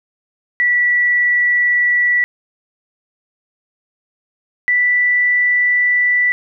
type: tone pair in turn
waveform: sine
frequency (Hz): 1953 / 1971.1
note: B6 / B6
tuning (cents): -20 / -4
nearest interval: unison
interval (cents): 16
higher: second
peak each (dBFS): -11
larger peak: neither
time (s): 0.6-2.24 / 4.68-6.32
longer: neither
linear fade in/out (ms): 0
effects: none